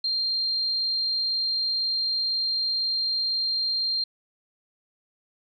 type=tone; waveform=sine; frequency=4186 Hz; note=C8; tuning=in tune; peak=-23 dBFS; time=0.04-4.04 s; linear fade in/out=5 ms; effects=none